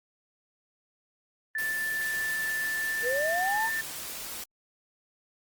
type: tone with pitch glide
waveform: sine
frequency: 1760 to 1781.5 Hz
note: A6 to A6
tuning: 0 to +21 cents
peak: -28 dBFS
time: 1.55-3.81 s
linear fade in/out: 2 ms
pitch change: +21 cents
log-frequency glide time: 2.77-3.27 s
type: noise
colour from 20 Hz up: white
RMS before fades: -38 dBFS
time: 1.58-4.44 s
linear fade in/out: 5 ms
type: linear sweep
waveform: sine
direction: up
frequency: 459.2 to 932.3 Hz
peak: -27 dBFS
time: 3.02-3.7 s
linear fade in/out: 50 ms
effects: Opus 24 kbps